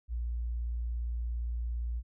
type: tone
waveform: sine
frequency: 58.7 Hz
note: A#1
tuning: 13 cents sharp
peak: -31 dBFS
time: 0.08-2.03 s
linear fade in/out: 50 ms
effects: none